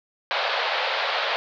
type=band-pass noise; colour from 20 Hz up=pink; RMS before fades=-25 dBFS; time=0.31-1.36 s; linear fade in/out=0 ms; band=510 to 4400 Hz; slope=48 dB/octave; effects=none